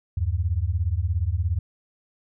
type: beating tone pair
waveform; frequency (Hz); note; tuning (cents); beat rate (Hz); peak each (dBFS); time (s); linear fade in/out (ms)
sine; 78 / 95; D#2 / F#2; +5 / +46; 17; -24 / -24; 0.17-1.59; 5
effects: none